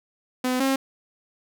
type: tone pair in turn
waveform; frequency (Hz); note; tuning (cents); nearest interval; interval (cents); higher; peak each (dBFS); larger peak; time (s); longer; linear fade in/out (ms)
sawtooth; 253.5 / 268.6; B3 / C4; +45 / +46; minor second; 101; second; -18 / -16; second; 0.44-0.6 / 0.6-0.76; neither; 5
effects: none